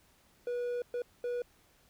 triangle tone bursts at uneven times, 485.8 Hz, B4, 29 cents flat, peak -30 dBFS, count 3, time 0.47-0.82 / 0.94-1.02 / 1.24-1.42 s, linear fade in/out 2 ms, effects pink hiss -66 dBFS RMS until 1.89 s

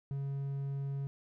triangle tone, 138.59 Hz, C#3, in tune, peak -32 dBFS, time 0.11-1.07 s, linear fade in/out 0 ms, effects none

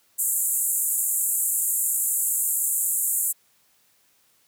pink band-pass noise, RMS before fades -24 dBFS, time 0.18-3.33 s, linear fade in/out 20 ms, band 7200 to 15000 Hz, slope 96 dB/octave, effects white hiss -63 dBFS RMS until 4.47 s + high-pass 60 Hz 12 dB/octave

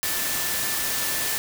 sine tone in noise, 1760 Hz, A6, in tune, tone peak -35 dBFS, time 0.03-1.38 s, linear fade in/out 0 ms, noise white, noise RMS -26 dBFS, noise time 0.03-1.38 s, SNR -12 dB, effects none

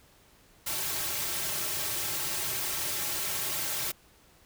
white noise with comb filter, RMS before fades -32 dBFS, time 0.66-3.92 s, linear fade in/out 10 ms, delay 4.1 ms, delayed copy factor -0.95, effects pink hiss -60 dBFS RMS until 4.45 s

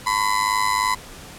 35% pulse tone with amplitude modulation, 1007 Hz, B5, 33 cents sharp, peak -13 dBFS, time 0.06-0.95 s, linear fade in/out 10 ms, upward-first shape sine, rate 103 Hz, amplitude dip 80%, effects pink hiss -40 dBFS RMS until 1.38 s + low-pass 12000 Hz 12 dB/octave

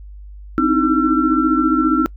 sine tone cluster, 259.1 / 306.3 / 321.1 / 1348 Hz, C4 / D#4 / E4 / E6, -17 / -27 / -45 / +38 cents, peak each -18 dBFS, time 0.58-2.06 s, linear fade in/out 0 ms, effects noise-tail reverb RT60 0.1 s tail -24 dB re dry + added 50 Hz sine -33 dBFS peak until 2.16 s

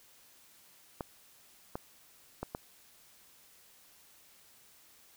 clicks, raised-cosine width 1 ms, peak -22 dBFS, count 4, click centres 1.008 / 1.755 / 2.43 / 2.549 s, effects white hiss -61 dBFS RMS until 5.16 s

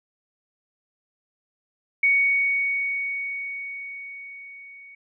sine tone with level ramp, 2233 Hz, C#7, 12 cents sharp, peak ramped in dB -15 to -43 dBFS, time 2.03-4.95 s, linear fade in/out 5 ms, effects none

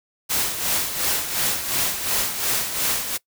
white noise with tremolo, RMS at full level -21 dBFS, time 0.29-3.18 s, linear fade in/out 20 ms, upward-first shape sine, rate 2.8 Hz, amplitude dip 60%, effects noise-tail reverb RT60 0.1 s tail -22 dB re dry

